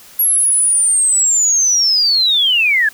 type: linear sweep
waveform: sine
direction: down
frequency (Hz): 11450 to 1644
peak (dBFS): -10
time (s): 0.19-2.89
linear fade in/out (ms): 5
effects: white hiss -41 dBFS RMS until 2.93 s